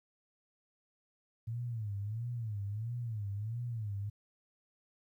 sine tone with vibrato, 110 Hz, A2, in tune, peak -35 dBFS, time 1.47-4.1 s, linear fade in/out 10 ms, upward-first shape sine, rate 1.5 Hz, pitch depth 170 cents each way, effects 12-bit

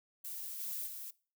violet noise with level steps, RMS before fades -43 / -40 / -45 dBFS, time 0.24-1.11 s, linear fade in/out 10 ms, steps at 0.59 / 0.86 s, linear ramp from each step 20 ms, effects noise-tail reverb RT60 0.4 s tail -22 dB re dry

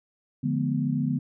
sine chord, D diminished seventh, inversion none, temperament equal with one note detuned, 146.83 / 174.61 / 212.9 / 246.9 Hz, D3 / F3 / Ab3 / Cb4, 0 / 0 / +43 / 0 cents, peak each -27 / -32 / -31 / -27 dBFS, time 0.43-1.19 s, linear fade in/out 10 ms, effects none

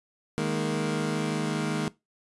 25% pulse chord, D# suspended fourth, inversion none, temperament equal, 155.56 / 207.7 / 233.1 Hz, D#3 / G#3 / A#3, 0 / 0 / 0 cents, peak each -26 / -28 / -28 dBFS, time 0.38-1.88 s, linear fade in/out 0 ms, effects noise-tail reverb RT60 0.2 s tail -19 dB re dry + resampled to 24000 Hz

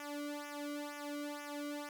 sawtooth tone with flanger, 291.6 Hz, D4, 12 cents flat, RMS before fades -43 dBFS, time 0-1.89 s, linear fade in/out 2 ms, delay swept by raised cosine 0.23 to 1.17 ms, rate 2.1 Hz, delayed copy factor -0.9, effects none

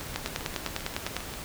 two click trains, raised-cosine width 0.2 ms, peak -11 / -21 dBFS, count 11 / 11, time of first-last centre 0.16-1.166 / 0.01-1.338 s, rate 9.94 / 7.53 Hz, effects pink hiss -39 dBFS RMS until 1.44 s

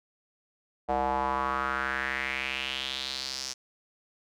square tone with band-pass filter sweep, 66.2 Hz, C2, 21 cents sharp, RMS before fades -31 dBFS, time 0.88-3.54 s, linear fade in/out 20 ms, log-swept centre 710 to 5700 Hz, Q 3.9, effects none

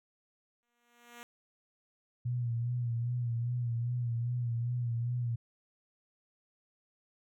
5% pulse tone with exponential growth, 238.6 Hz, A#3, 41 cents sharp, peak -34 dBFS, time 0.63-1.23 s, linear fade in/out 0 ms, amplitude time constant 130 ms
sine tone with vibrato, 119.7 Hz, A#2, 46 cents sharp, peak -30 dBFS, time 2.25-5.36 s, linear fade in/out 10 ms, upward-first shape sine, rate 2.5 Hz, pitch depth 51 cents each way
effects none

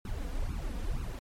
brown noise with flanger, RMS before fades -34 dBFS, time 0.05-1.19 s, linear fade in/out 2 ms, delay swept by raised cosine 0.74 to 4.24 ms, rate 2.1 Hz, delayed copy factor +0.9, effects MP3 64 kbps

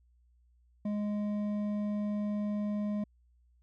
sine tone with hard clipping, 207.7 Hz, G#3, in tune, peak -32 dBFS, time 0.85-3.04 s, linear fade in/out 5 ms, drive 7 dB, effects added 60 Hz sine -63 dBFS peak until 3.62 s

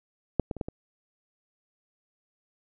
clicks, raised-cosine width 2 ms, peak -8 / -17 / -25 / -16 / -21 dBFS, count 5, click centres 0.397 / 0.512 / 0.567 / 0.612 / 0.685 s, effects none

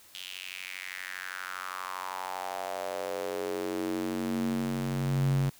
square tone with high-pass filter sweep, 46.25 Hz, F#1, in tune, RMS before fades -33 dBFS, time 0.14-5.5 s, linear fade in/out 10 ms, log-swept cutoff 3200 to 120 Hz, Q 4.1, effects white hiss -56 dBFS RMS until 5.59 s

